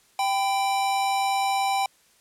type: tone pair together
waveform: square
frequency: 784 / 1000.8 Hz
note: G5 / B5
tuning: 0 / +23 cents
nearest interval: major third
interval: 423 cents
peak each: -23 / -31 dBFS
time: 0.19-1.86 s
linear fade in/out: 2 ms
effects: white hiss -60 dBFS RMS until 2.2 s + low-pass 11000 Hz 12 dB/octave